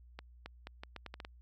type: accelerating click train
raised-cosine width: 0.3 ms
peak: -28 dBFS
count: 9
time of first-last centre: 0.19-1.249 s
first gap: 270 ms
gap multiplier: 0.78
effects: added 60 Hz sine -55 dBFS peak until 1.41 s